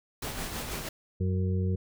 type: noise with tremolo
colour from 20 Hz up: pink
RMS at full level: -34 dBFS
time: 0.22-0.89 s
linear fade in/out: 5 ms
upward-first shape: sine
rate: 6.2 Hz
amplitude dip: 40%
type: harmonic tone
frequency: 93 Hz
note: F#2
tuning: 9 cents sharp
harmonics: 1 / 2 / 4 / 5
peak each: -26 / -32 / -38 / -40 dBFS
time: 1.2-1.76 s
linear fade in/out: 10 ms
effects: none